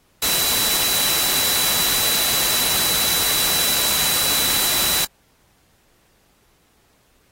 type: tone in noise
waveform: sine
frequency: 3951 Hz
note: B7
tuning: in tune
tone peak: -23 dBFS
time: 0.22-5.05 s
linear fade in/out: 5 ms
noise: white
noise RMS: -20 dBFS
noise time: 0.22-5.05 s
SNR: -6 dB
effects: pink hiss -60 dBFS RMS until 7.31 s + AAC 48 kbps